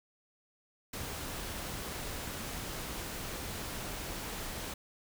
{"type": "noise", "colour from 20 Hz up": "pink", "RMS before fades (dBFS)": -40, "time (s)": [0.93, 4.74], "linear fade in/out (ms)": 5, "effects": []}